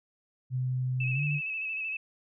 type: tone with pitch glide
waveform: sine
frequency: 127.7 to 146.69 Hz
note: C3 to D3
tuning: -42 to -2 cents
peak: -27 dBFS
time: 0.5-1.41 s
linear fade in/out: 50 ms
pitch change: +240 cents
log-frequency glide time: 1.13-1.22 s
type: tone with vibrato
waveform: sine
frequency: 2600 Hz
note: E7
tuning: 24 cents flat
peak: -31 dBFS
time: 1-1.97 s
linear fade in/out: 5 ms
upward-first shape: square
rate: 13 Hz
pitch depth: 31 cents each way
effects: none